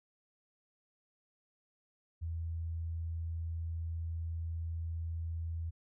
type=tone; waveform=sine; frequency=82.6 Hz; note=E2; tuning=4 cents sharp; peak=-35 dBFS; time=2.21-5.71 s; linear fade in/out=20 ms; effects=none